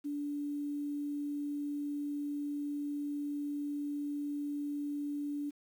sine tone, 289.9 Hz, D4, 22 cents flat, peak -34 dBFS, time 0.04-5.51 s, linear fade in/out 20 ms, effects 10-bit

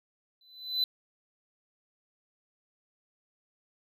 triangle tone with exponential growth, 4012 Hz, B7, 26 cents sharp, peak -21 dBFS, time 0.41-0.84 s, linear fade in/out 2 ms, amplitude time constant 93 ms, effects none

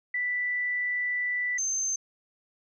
sine tone pair in turn, 1975.5 / 6272 Hz, B6 / G8, 0 / 0 cents, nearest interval octave + minor sixth, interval 2000 cents, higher second, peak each -26 dBFS, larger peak neither, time 0.14-1.58 / 1.58-1.96 s, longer first, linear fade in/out 5 ms, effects none

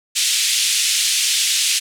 pink band-pass noise, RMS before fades -18 dBFS, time 0.15-1.8 s, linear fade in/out 20 ms, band 2700 to 10000 Hz, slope 24 dB/octave, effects none

